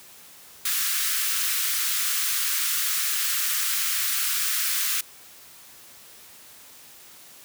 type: high-pass noise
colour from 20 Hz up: white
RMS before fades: -25 dBFS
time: 0.65-5.01 s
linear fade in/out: 5 ms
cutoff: 1200 Hz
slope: 48 dB/octave
effects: white hiss -48 dBFS RMS until 7.44 s + high-pass 60 Hz 12 dB/octave